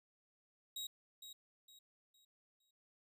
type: tone with echo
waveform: sawtooth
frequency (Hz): 3809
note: A#7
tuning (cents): +37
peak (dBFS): -39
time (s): 0.76-0.87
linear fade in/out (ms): 5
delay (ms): 460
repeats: 4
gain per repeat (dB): -9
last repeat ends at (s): 2.71
effects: none